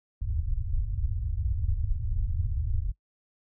pink low-pass noise, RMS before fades -28 dBFS, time 0.21-2.92 s, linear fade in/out 5 ms, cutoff 110 Hz, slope 48 dB/octave, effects noise-tail reverb RT60 0.1 s tail -21 dB re dry

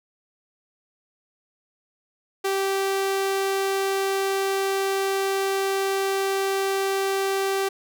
sawtooth tone, 389.4 Hz, G4, 12 cents flat, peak -18 dBFS, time 2.44-7.69 s, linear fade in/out 10 ms, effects none

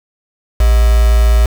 sine tone with quantisation, 56.9 Hz, A#1, 41 cents flat, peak -6 dBFS, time 0.6-1.46 s, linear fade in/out 5 ms, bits 3, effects none

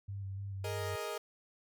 sine tone with vibrato, 98 Hz, G2, in tune, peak -38 dBFS, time 0.08-0.96 s, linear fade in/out 10 ms, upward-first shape square, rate 3.4 Hz, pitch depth 21 cents each way
sawtooth chord, Ab suspended second, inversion none, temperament equal, 415.3 / 466.2 / 622.3 Hz, Ab4 / Bb4 / Eb5, 0 / 0 / 0 cents, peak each -38 dBFS, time 0.64-1.18 s, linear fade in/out 5 ms
effects none

